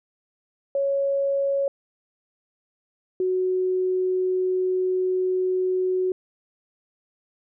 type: tone pair in turn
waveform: sine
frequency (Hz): 554.4 / 370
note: C#5 / F#4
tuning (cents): 0 / 0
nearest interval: perfect fifth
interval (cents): 700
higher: first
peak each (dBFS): -20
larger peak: neither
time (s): 0.75-1.68 / 3.2-6.12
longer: second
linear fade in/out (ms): 2
effects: none